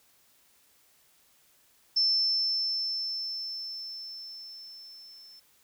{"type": "tone with level ramp", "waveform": "sine", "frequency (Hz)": 5310, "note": "E8", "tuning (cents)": 12, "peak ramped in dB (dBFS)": [-21, -49], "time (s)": [1.96, 5.4], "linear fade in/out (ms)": 10, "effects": ["white hiss -64 dBFS RMS until 5.63 s"]}